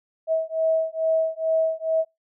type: beating tone pair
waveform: sine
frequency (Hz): 643 / 645.3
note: E5 / E5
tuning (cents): -43 / -37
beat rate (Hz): 2.3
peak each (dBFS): -23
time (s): 0.27-2.05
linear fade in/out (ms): 50
effects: noise-tail reverb RT60 0.2 s tail -25 dB re dry